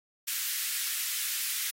white high-pass noise, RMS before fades -32 dBFS, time 0.27-1.71 s, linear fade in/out 10 ms, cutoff 1600 Hz, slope 24 dB/octave, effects AAC 48 kbps

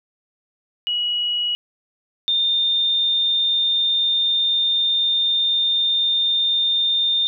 sine tone pair in turn, 2913 / 3622 Hz, F#7 / A7, -28 / +49 cents, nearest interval major third, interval 377 cents, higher second, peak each -19 / -16 dBFS, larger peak second, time 0.87-1.55 / 2.28-7.27 s, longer second, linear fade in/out 0 ms, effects none

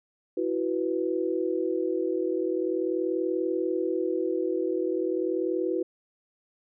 sine chord, E suspended second, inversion none, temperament equal, 329.6 / 370 / 493.9 Hz, E4 / F#4 / B4, 0 / 0 / 0 cents, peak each -29 / -28 / -31 dBFS, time 0.37-5.83 s, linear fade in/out 5 ms, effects none

